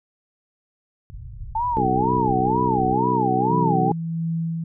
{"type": "low-pass noise", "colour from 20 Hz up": "pink", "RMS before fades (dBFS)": -36, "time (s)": [1.1, 2.95], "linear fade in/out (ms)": 0, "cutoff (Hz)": 130, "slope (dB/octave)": 48}
{"type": "tone with vibrato", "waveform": "sine", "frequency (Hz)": 859, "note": "A5", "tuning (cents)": -42, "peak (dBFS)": -20, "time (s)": [1.55, 3.92], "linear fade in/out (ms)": 5, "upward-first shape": "sine", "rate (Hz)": 2.1, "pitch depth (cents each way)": 240}
{"type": "harmonic tone", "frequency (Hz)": 63, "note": "B1", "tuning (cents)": 35, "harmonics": [2, 3, 4, 5, 6, 7], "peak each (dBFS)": [-27, -27, -27, -27, -27, -27], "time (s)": [1.77, 3.92], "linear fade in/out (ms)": 0}
{"type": "tone with tremolo", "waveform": "sine", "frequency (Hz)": 164.81, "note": "E3", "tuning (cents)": 0, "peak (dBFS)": -21, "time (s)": [3.5, 4.64], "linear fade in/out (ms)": 5, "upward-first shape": "sine", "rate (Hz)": 1.5, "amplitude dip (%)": 35}
{"effects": []}